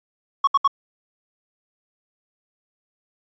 triangle tone bursts, 1108.7 Hz, C#6, in tune, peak -11 dBFS, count 3, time 0.44-0.677 s, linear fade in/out 5 ms, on 33 ms, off 69 ms, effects resampled to 16000 Hz

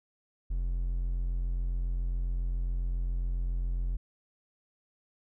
triangle tone, 43.65 Hz, F1, in tune, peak -26 dBFS, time 0.5-3.97 s, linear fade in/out 10 ms, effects none

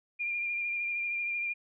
sine tone with vibrato, 2400 Hz, D7, 37 cents sharp, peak -30 dBFS, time 0.19-1.54 s, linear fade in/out 20 ms, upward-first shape triangle, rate 13 Hz, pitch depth 28 cents each way, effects none

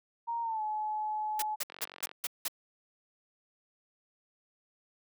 sine tone with pitch glide, 932.3 to 854.9 Hz, A#5 to G#5, 0 to +50 cents, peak -31 dBFS, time 0.27-1.56 s, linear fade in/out 20 ms, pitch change -150 cents, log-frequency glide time 0.42-0.62 s
white noise bursts, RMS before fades -33 dBFS, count 6, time 1.39-2.482 s, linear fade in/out 5 ms, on 32 ms, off 180 ms
click train, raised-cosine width 0.3 ms, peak -29 dBFS, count 20, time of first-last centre 1.7-2.114 s, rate 45.9 Hz
effects high-pass 400 Hz 12 dB/octave

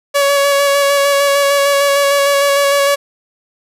sawtooth tone with vibrato, 563 Hz, C#5, 27 cents sharp, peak -6 dBFS, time 0.14-2.96 s, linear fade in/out 20 ms, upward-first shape square, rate 6.6 Hz, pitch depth 14 cents each way, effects resampled to 32000 Hz + 7-bit

